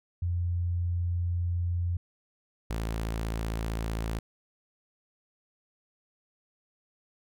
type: tone pair in turn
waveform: sine / sawtooth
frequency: 87.31 / 55.5 Hz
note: F2 / A1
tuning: 0 / +16 cents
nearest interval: minor sixth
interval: 784 cents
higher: first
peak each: -26 dBFS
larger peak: neither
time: 0.22-1.97 / 2.7-4.19 s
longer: first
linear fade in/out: 5 ms
effects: none